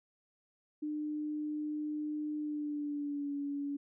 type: tone with pitch glide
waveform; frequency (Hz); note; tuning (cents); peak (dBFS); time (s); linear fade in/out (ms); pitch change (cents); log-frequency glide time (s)
sine; 301.2 to 284.3; D4 to C#4; +44 to +44; -34; 0.82-3.77; 10; -100; 2.38-3.33
effects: none